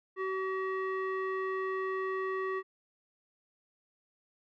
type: tone with low-pass filter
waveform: square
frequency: 380 Hz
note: F#4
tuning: 46 cents sharp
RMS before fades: -34 dBFS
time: 0.16-2.63 s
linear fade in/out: 50 ms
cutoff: 1600 Hz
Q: 8.9
effects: none